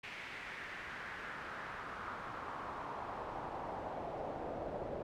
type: noise with band-pass filter sweep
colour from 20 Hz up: brown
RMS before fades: -44 dBFS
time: 0.03-5.03 s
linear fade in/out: 10 ms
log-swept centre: 2300 to 560 Hz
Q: 2.4
effects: none